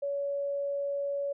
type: tone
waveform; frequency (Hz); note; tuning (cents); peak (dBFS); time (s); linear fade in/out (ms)
sine; 564; C#5; +30; -29; 0.02-1.33; 10
effects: none